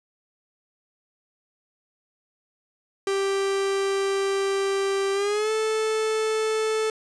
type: tone with pitch glide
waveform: 45% pulse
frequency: 392 to 437.5 Hz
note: G4 to A4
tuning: 0 to -10 cents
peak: -22 dBFS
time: 3.07-6.9 s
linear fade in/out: 2 ms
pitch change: +190 cents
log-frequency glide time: 5.13-5.51 s
effects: resampled to 22050 Hz + 8-bit